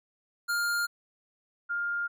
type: tone pair in turn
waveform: square / sine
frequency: 1406 / 1406 Hz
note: F6 / F6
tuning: +11 / +11 cents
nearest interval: unison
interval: 0 cents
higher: neither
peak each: -27 / -28 dBFS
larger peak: first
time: 0.48-0.87 / 1.69-2.08 s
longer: neither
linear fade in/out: 20 ms
effects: none